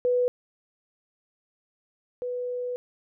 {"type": "tone pair in turn", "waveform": "sine", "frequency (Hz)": [493.9, 493.9], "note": ["B4", "B4"], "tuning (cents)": [0, 0], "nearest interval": "unison", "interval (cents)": 0, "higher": "neither", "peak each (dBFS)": [-20, -28], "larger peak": "first", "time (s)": [[0.05, 0.28], [2.22, 2.76]], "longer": "second", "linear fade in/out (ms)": 0, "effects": []}